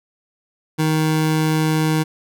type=tone; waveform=25% pulse; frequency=156.7 Hz; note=D#3; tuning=13 cents sharp; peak=-12 dBFS; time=0.78-2.04 s; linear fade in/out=20 ms; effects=none